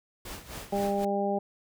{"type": "noise with tremolo", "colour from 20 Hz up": "pink", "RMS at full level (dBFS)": -39, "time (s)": [0.25, 1.05], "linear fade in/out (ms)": 5, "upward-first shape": "sine", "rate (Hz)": 3.9, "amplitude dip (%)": 75}
{"type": "harmonic tone", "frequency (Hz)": 200.1, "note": "G3", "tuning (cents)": 36, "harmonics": [1, 2, 3, 4], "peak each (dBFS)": [-31, -31, -31, -31], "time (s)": [0.72, 1.39], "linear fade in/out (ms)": 10}
{"effects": []}